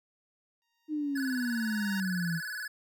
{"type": "tone with exponential growth", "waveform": "10% pulse", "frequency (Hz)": 932.3, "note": "A#5", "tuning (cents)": 0, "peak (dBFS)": -31, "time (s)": [0.62, 2], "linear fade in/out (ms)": 0, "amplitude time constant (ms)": 300}
{"type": "exponential sweep", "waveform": "sine", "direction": "down", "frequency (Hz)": [311.1, 161.6], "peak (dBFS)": -29, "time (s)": [0.88, 2.41], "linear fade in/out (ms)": 50}
{"type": "tone with vibrato", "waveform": "square", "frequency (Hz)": 1594, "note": "G6", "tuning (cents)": 28, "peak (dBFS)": -36, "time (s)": [1.15, 2.68], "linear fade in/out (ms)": 10, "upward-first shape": "square", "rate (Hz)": 20, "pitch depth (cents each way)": 110}
{"effects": []}